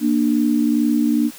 sine tone pair together, 234.8 / 297.1 Hz, A#3 / D4, +13 / +20 cents, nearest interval major third, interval 407 cents, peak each -17 dBFS, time 0-1.31 s, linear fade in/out 50 ms, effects white hiss -40 dBFS RMS until 1.38 s

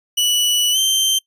sawtooth tone with pitch glide, 2953 to 3129 Hz, F#7 to G7, -4 to -4 cents, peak -11 dBFS, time 0.17-1.19 s, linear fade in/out 10 ms, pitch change +100 cents, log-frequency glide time 0.72-0.78 s, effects noise-tail reverb RT60 0.1 s tail -23 dB re dry + resampled to 32000 Hz

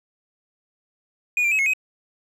triangle tone with pitch steps, 2454 / 2366 / 2562 / 2174 / 2526 Hz, D#7 / D7 / E7 / C#7 / D#7, -25 / +12 / -50 / -34 / +26 cents, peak -16 dBFS, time 1.37-1.735 s, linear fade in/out 2 ms, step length 73 ms, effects none

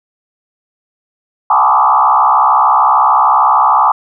sine tone with frequency modulation, 1011 Hz, B5, 40 cents sharp, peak -6 dBFS, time 1.5-3.92 s, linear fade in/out 5 ms, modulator 66.6 Hz, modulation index 3.5, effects none

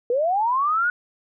sine linear sweep, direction up, 462 to 1480 Hz, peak -18 dBFS, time 0.1-0.9 s, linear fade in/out 2 ms, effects none

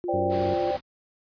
sine tone with vibrato, 350 Hz, F4, 4 cents sharp, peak -28 dBFS, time 0.04-0.71 s, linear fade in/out 0 ms, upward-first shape square, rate 11 Hz, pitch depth 17 cents each way
sine chord, C suspended second, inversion none, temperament equal, 523.3 / 587.3 / 784 Hz, C5 / D5 / G5, 0 / 0 / 0 cents, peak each -29 / -28 / -28 dBFS, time 0.08-0.77 s, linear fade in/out 10 ms
harmonic tone, 94.2 Hz, F#2, 32 cents sharp, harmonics 1 / 2 / 3 / 4 / 5, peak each -31 / -34 / -36 / -37 / -38 dBFS, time 0.13-0.54 s, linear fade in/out 5 ms
pink noise, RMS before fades -38 dBFS, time 0.29-0.81 s, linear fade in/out 50 ms
effects high-pass 60 Hz 12 dB/octave + resampled to 11025 Hz

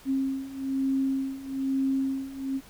sine beating tone pair, 267.8 / 268.9 Hz, C4 / C4, +40 / +47 cents, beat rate 1.1 Hz, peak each -30 / -27 dBFS, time 0.05-2.61 s, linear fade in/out 50 ms, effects pink hiss -52 dBFS RMS until 2.69 s

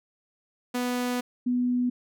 sawtooth / sine tone pair in turn, 246.9 / 246.9 Hz, B3 / B3, 0 / 0 cents, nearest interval unison, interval 0 cents, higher neither, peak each -22 / -22 dBFS, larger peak neither, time 0.74-1.21 / 1.46-1.9 s, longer first, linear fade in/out 10 ms, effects none

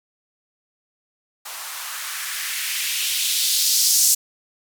violet noise with band-pass filter sweep, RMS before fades -22 dBFS, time 1.45-4.15 s, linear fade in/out 10 ms, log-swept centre 820 to 6400 Hz, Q 1.8, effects none

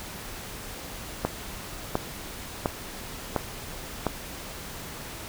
click train, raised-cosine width 1 ms, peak -9 dBFS, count 5, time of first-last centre 1.25-4.067 s, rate 1.42 Hz, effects pink hiss -39 dBFS RMS until 5.28 s

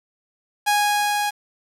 sawtooth tone with level ramp, 827 Hz, G#5, 8 cents flat, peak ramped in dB -12 to -17 dBFS, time 0.66-1.31 s, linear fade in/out 20 ms, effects resampled to 32000 Hz + 7-bit

